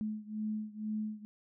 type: beating tone pair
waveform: sine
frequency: 213.7 / 215.8 Hz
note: G#3 / A3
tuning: +50 / -33 cents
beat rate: 2.1 Hz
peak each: -37 / -39 dBFS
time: 0.01-1.25 s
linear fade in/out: 0 ms
effects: none